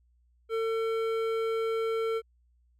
sine tone with hard clipping, 450 Hz, A4, 39 cents sharp, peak -29 dBFS, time 0.49-2.22 s, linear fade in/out 50 ms, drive 12 dB, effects added 60 Hz sine -63 dBFS peak until 2.79 s

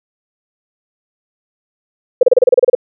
sine tone bursts, 502 Hz, B4, 28 cents sharp, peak -3 dBFS, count 11, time 2.21-2.751 s, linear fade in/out 5 ms, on 21 ms, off 31 ms, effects none

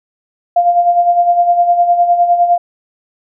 sine tone with tremolo, 698.5 Hz, F5, in tune, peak -5 dBFS, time 0.56-2.58 s, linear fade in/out 5 ms, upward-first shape sine, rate 9.8 Hz, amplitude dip 60%, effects none

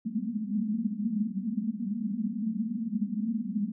white band-pass noise, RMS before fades -31 dBFS, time 0.05-3.72 s, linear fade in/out 10 ms, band 200 to 230 Hz, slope 96 dB/octave, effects none

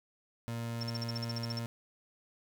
30% pulse tone, 116.54 Hz, A#2, in tune, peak -33 dBFS, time 0.48-1.66 s, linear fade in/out 0 ms
sine tone bursts, 5400 Hz, E8, 41 cents sharp, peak -36 dBFS, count 12, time 0.81-1.59 s, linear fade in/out 2 ms, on 21 ms, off 48 ms
effects none

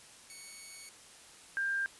5% pulse / sine tone pair in turn, 2227 / 1592.9 Hz, C#7 / G6, +7 / +27 cents, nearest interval tritone, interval 580 cents, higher first, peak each -37 / -30 dBFS, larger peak second, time 0.3-0.89 / 1.57-1.86 s, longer first, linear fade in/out 0 ms, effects white hiss -55 dBFS RMS until 1.99 s + resampled to 24000 Hz

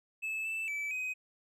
triangle tone with pitch steps, 2611 / 2644 / 2308 / 2516 Hz, E7 / E7 / D7 / D#7, -17 / +5 / -31 / +19 cents, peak -32 dBFS, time 0.22-1.14 s, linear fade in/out 20 ms, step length 230 ms, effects none

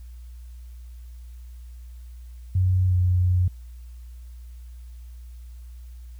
sine tone with pitch glide, 92.5 to 90.44 Hz, F#2 to F#2, 0 to -39 cents, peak -17 dBFS, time 2.55-3.48 s, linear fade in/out 5 ms, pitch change -39 cents, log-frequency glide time 2.87-2.95 s, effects added 60 Hz sine -38 dBFS peak until 6.19 s + white hiss -62 dBFS RMS until 6.19 s

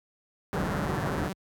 pink low-pass noise, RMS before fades -30 dBFS, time 0.53-1.28 s, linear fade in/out 0 ms, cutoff 1800 Hz, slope 48 dB/octave
sawtooth tone with vibrato, 167.5 Hz, E3, 28 cents sharp, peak -28 dBFS, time 0.53-1.33 s, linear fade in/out 5 ms, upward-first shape square, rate 17 Hz, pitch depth 240 cents each way
effects high-pass 60 Hz 12 dB/octave

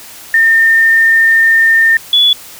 sine tone pair in turn, 1813 / 3422 Hz, A#6 / A7, -49 / -49 cents, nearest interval major seventh, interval 1100 cents, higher second, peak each -5 dBFS, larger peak neither, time 0.34-1.97 / 2.13-2.33 s, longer first, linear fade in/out 2 ms, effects white hiss -33 dBFS RMS until 2.59 s

